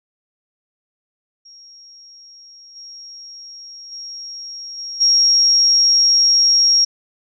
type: tone with level steps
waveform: sine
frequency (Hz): 5588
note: F8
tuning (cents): 0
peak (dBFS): -40 / -34 / -29 / -26 / -10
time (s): 1.45-6.85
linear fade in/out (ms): 10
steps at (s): 2.75 / 3.91 / 4.77 / 5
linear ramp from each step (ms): 20
effects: none